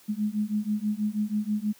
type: beating tone pair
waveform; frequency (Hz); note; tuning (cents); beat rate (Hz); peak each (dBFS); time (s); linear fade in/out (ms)
sine; 207.7 / 213.9; G#3 / A3; 0 / -49; 6.2; -28; 0.08-1.73; 20
effects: white hiss -56 dBFS RMS until 1.79 s + high-pass 80 Hz 12 dB/octave